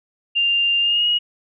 sine tone with pitch glide, 2794 to 2889 Hz, F7 to F#7, 0 to -42 cents, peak -15 dBFS, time 0.35-1.19 s, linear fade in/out 20 ms, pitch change +58 cents, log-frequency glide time 0.8-1.08 s, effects none

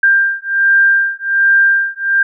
sine beating tone pair, 1589 / 1590.3 Hz, G6 / G6, +23 / +24 cents, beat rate 1.3 Hz, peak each -12 dBFS, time 0.03-2.23 s, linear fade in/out 5 ms, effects none

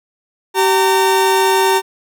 40% pulse tone pair together, 384.8 / 915.2 Hz, G4 / A#5, -32 / -32 cents, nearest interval octave + minor third, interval 1500 cents, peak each -13 dBFS, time 0.54-1.82 s, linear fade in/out 50 ms, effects none

